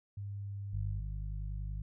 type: tone with pitch glide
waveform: sine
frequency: 100.6 to 99.91 Hz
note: G2 to G2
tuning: +45 to +33 cents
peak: -38 dBFS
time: 0.17-1 s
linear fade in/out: 5 ms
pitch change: -12 cents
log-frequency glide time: 0.3-0.55 s
type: harmonic tone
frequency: 50.7 Hz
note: G#1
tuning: 41 cents flat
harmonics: 1 / 2 / 3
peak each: -37 / -43 / -47 dBFS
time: 0.73-1.82 s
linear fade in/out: 5 ms
effects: none